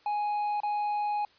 triangle tone with dropouts, 832 Hz, G#5, 3 cents sharp, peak -25 dBFS, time 0.06-1.25 s, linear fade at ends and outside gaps 2 ms, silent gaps 0.603-0.633 s, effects white hiss -61 dBFS RMS until 1.38 s + resampled to 11025 Hz

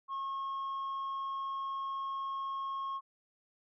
sine tone, 1086 Hz, C#6, 36 cents flat, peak -32 dBFS, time 0.08-3.01 s, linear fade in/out 50 ms, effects tanh soft clip ceiling -34 dBFS

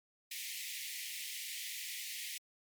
pink high-pass noise, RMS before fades -43 dBFS, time 0.31-2.38 s, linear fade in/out 5 ms, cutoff 1900 Hz, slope 96 dB/octave, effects MP3 96 kbps

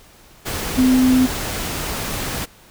sine tone in noise, 256.3 Hz, C4, 36 cents flat, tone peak -11 dBFS, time 0.77-1.27 s, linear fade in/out 20 ms, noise pink, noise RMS -25 dBFS, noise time 0.45-2.46 s, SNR +11 dB, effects pink hiss -48 dBFS RMS until 2.7 s

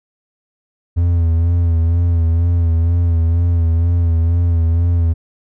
triangle tone with vibrato, 84.3 Hz, E2, 39 cents sharp, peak -9 dBFS, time 0.96-5.14 s, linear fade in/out 20 ms, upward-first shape sine, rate 2.1 Hz, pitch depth 46 cents each way, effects none

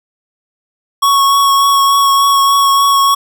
square tone with vibrato, 1108.7 Hz, C#6, in tune, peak -8 dBFS, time 1.02-3.15 s, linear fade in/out 10 ms, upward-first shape triangle, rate 3.4 Hz, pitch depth 16 cents each way, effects none

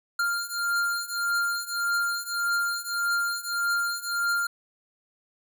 square beating tone pair, 1396.9 / 1398.6 Hz, F6 / F6, 0 / +2 cents, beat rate 1.7 Hz, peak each -30 / -28 dBFS, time 0.19-4.47 s, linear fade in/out 5 ms, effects none

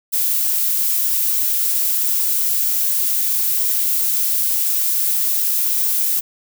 violet noise, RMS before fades -18 dBFS, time 0.12-6.21 s, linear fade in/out 20 ms, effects none

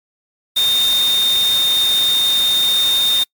sine tone in noise, 3652 Hz, A#7, 36 cents flat, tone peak -12 dBFS, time 0.56-3.24 s, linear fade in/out 10 ms, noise white, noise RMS -24 dBFS, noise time 0.56-3.24 s, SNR +9 dB, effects noise-tail reverb RT60 0.1 s tail -26 dB re dry + MP3 96 kbps

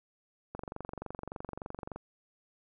click train, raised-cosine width 1 ms, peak -25 dBFS, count 34, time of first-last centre 0.55-1.96 s, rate 23.4 Hz, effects none

